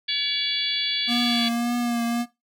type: harmonic tone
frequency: 569 Hz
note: C#5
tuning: 45 cents sharp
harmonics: 3 / 4 / 5 / 6 / 7 / 8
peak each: -34 / -32 / -34 / -26 / -33 / -30 dBFS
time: 0.08-1.49 s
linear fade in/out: 10 ms
type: tone with vibrato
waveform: square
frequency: 237.6 Hz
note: A#3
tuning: 33 cents sharp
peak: -23 dBFS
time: 1.07-2.26 s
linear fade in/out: 50 ms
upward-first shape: triangle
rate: 1.8 Hz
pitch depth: 33 cents each way
effects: noise-tail reverb RT60 0.2 s tail -17 dB re dry